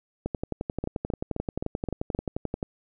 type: two click trains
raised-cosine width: 2 ms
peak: -15 / -16 dBFS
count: 28 / 6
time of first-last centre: 0.26-2.628 / 0.84-2.149 s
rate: 11.4 / 3.82 Hz
effects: none